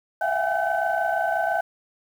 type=tone cluster; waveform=sine; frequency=657 / 683 / 744 / 813 / 1524 Hz; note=E5 / F5 / F#5 / G#5 / G6; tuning=-6 / -39 / +9 / -37 / -49 cents; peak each=-27 dBFS; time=0.21-1.61 s; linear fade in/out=5 ms; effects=tanh soft clip ceiling -12 dBFS + 8-bit